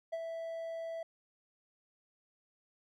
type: tone with ADSR envelope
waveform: triangle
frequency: 659 Hz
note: E5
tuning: 1 cent flat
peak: -31 dBFS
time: 0.12-1.03 s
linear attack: 15 ms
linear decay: 41 ms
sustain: -5 dB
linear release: 4 ms
effects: none